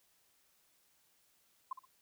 sine tone with echo, 1046.5 Hz, C6, in tune, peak -35 dBFS, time 1.71-1.73 s, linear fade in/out 5 ms, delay 62 ms, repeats 2, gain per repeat -11 dB, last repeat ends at 1.854 s, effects white hiss -72 dBFS RMS until 2.01 s

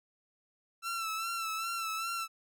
sawtooth tone with vibrato, 1335 Hz, E6, 22 cents sharp, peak -30 dBFS, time 0.82-2.28 s, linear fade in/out 50 ms, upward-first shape sine, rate 2.5 Hz, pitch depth 46 cents each way, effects none

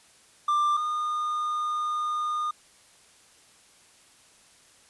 triangle tone pair in turn, 1186 / 1220 Hz, D6 / D#6, +17 / -34 cents, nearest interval unison, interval 49 cents, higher second, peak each -19 / -24 dBFS, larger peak first, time 0.48-0.77 / 0.77-2.51 s, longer second, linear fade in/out 5 ms, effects white hiss -57 dBFS RMS until 4.89 s + resampled to 24000 Hz

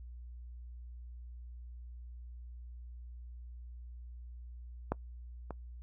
clicks, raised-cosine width 1 ms, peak -17 / -26 dBFS, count 2, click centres 4.92 / 5.507 s, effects noise-tail reverb RT60 0.1 s tail -24 dB re dry + added 60 Hz sine -45 dBFS peak until 5.82 s

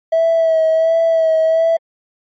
triangle tone with vibrato, 650 Hz, E5, 24 cents flat, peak -7 dBFS, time 0.12-1.77 s, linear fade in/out 10 ms, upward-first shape sine, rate 1.4 Hz, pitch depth 28 cents each way, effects tanh soft clip ceiling -7 dBFS + MP3 32 kbps

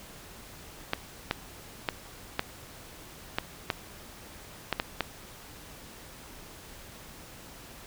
clicks, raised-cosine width 0.3 ms, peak -10 dBFS, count 9, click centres 0.934 / 1.311 / 1.888 / 2.394 / 3.385 / 3.702 / 4.727 / 4.799 / 5.007 s, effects pink hiss -48 dBFS RMS until 7.86 s

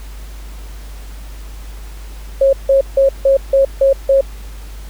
sine tone bursts, 544 Hz, C#5, 33 cents flat, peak -7 dBFS, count 7, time 2.41-4.21 s, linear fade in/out 5 ms, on 120 ms, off 160 ms, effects added 50 Hz sine -28 dBFS peak until 4.89 s + pink hiss -41 dBFS RMS until 4.89 s

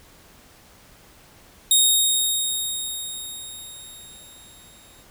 15% pulse tone with exponential decay, 3729 Hz, A#7, in tune, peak -6 dBFS, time 1.71-5.03 s, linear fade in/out 2 ms, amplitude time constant 720 ms, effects pink hiss -51 dBFS RMS until 5.1 s

